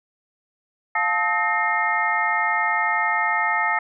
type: tone cluster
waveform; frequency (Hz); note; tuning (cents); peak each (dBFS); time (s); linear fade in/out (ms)
sine; 705 / 874 / 1281 / 1831 / 2126; F5 / A5 / E6 / A#6 / C7; +16 / -12 / -50 / -32 / +27; -29 / -24 / -25 / -24 / -25; 0.95-3.79; 5
effects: none